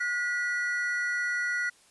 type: tone pair together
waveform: triangle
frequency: 1447 / 1952.9 Hz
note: F#6 / B6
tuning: -39 / -20 cents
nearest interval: perfect fourth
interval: 519 cents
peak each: -28 dBFS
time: 0-1.7 s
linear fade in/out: 10 ms
effects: white hiss -60 dBFS RMS until 1.9 s + resampled to 24000 Hz